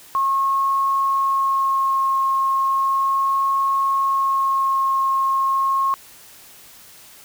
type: tone with vibrato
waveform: sine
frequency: 1083 Hz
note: C#6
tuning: 41 cents flat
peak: -16 dBFS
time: 0.15-5.94 s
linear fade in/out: 0 ms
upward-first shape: sine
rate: 0.35 Hz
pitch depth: 10 cents each way
effects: white hiss -45 dBFS RMS until 7.24 s